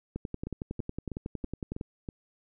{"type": "two click trains", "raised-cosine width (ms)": 3, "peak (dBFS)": [-21, -23], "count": [19, 6], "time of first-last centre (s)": [[0.16, 1.811], [0.47, 2.088]], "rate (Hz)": [10.9, 3.09], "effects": []}